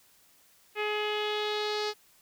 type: tone with low-pass filter sweep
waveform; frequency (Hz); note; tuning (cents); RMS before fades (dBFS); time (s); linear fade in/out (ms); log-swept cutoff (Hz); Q
sawtooth; 421.5; G#4; +26; -31; 0.75-1.94; 50; 2500 to 4800; 3.5
effects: white hiss -62 dBFS RMS until 2.21 s